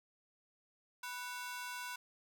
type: ring-modulated tone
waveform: sawtooth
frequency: 1235 Hz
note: D#6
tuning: 13 cents flat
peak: -35 dBFS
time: 1.03-1.96 s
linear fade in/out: 5 ms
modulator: 251 Hz
effects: none